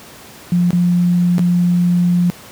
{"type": "tone with dropouts", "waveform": "sine", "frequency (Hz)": 176, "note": "F3", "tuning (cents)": 14, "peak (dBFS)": -10, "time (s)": [0.52, 2.3], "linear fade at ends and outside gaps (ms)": 0, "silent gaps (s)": [[0.706, 0.73], [1.382, 1.393]], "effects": ["pink hiss -38 dBFS RMS until 2.51 s", "high-pass 100 Hz 12 dB/octave"]}